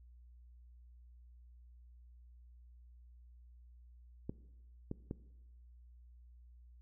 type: clicks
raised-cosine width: 3 ms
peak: -26 dBFS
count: 3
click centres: 4.295 / 4.914 / 5.111 s
effects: noise-tail reverb RT60 1.0 s tail -19 dB re dry + added 60 Hz sine -56 dBFS peak until 6.81 s